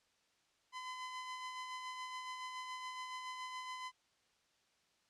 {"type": "tone with tremolo", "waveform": "sawtooth", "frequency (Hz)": 1017, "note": "C6", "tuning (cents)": -50, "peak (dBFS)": -38, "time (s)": [0.72, 3.92], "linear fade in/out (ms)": 50, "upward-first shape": "sine", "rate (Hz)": 7.1, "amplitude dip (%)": 35, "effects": ["white hiss -75 dBFS RMS until 5.09 s", "low-pass 6000 Hz 12 dB/octave"]}